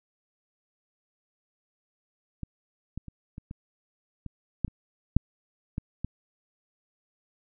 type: clicks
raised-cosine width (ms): 5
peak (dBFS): -22 / -22 / -29 / -27 / -26 / -25 / -13 / -30 / -6 / -18 / -18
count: 11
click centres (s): 2.433 / 2.976 / 3.083 / 3.381 / 3.511 / 4.263 / 4.647 / 4.68 / 5.166 / 5.781 / 6.046
effects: none